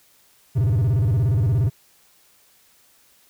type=tone with vibrato; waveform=triangle; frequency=113.2 Hz; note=A2; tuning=50 cents sharp; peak=-14 dBFS; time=0.55-1.7 s; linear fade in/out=20 ms; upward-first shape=square; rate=17 Hz; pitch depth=270 cents each way; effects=white hiss -57 dBFS RMS until 3.29 s